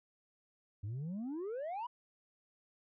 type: exponential sweep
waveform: sine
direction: up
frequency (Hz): 95.7 to 1009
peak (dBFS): -35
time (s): 0.83-1.87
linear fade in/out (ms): 10
effects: tanh soft clip ceiling -37 dBFS